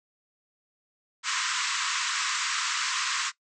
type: band-pass noise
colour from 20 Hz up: pink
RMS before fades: -29 dBFS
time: 1.23-3.32 s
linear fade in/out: 50 ms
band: 1000 to 8000 Hz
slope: 96 dB/octave
effects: noise-tail reverb RT60 0.1 s tail -18 dB re dry